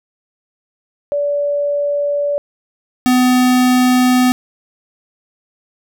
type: tone pair in turn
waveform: sine / square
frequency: 577 / 251.6 Hz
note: D5 / B3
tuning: -31 / +32 cents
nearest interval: octave + major second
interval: 1437 cents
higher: first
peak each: -14 / -10 dBFS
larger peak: second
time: 1.12-2.38 / 3.06-4.32 s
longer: neither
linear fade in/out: 0 ms
effects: none